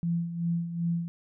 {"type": "tone with tremolo", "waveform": "sine", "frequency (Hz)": 169.7, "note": "F3", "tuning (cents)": -49, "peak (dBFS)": -24, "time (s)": [0.03, 1.08], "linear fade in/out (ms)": 0, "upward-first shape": "sine", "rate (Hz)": 2.6, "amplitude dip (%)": 65, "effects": []}